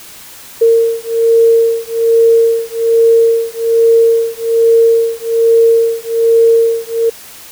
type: beating tone pair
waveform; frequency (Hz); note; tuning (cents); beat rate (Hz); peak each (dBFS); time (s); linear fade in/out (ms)
sine; 457.7 / 458.9; A#4 / A#4; -32 / -27; 1.2; -10; 0.61-7.1; 10
effects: white hiss -34 dBFS RMS until 7.51 s